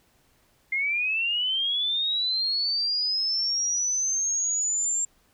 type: linear sweep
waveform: sine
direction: up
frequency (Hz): 2100 to 7420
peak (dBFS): -23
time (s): 0.72-5.05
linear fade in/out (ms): 5
effects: pink hiss -64 dBFS RMS until 5.33 s